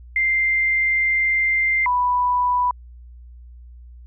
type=tone pair in turn; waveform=sine; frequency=2093 / 987.8 Hz; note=C7 / B5; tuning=0 / 0 cents; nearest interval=octave + minor second; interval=1300 cents; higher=first; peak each=-16 dBFS; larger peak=neither; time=0.16-1.86 / 1.86-2.71 s; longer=first; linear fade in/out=2 ms; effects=added 60 Hz sine -39 dBFS peak until 4.06 s